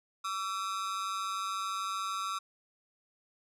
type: ring-modulated tone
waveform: 45% pulse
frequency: 1244.5 Hz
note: D#6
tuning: in tune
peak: -30 dBFS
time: 0.24-2.39 s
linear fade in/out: 10 ms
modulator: 98.8 Hz
effects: low-pass 10000 Hz 12 dB/octave